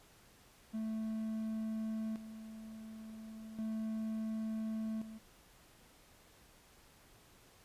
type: tone with tremolo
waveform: triangle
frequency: 220 Hz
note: A3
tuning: in tune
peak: -34 dBFS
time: 0.73-5.19 s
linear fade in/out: 20 ms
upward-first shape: square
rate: 0.35 Hz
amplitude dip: 70%
effects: pink hiss -63 dBFS RMS until 7.64 s + resampled to 32000 Hz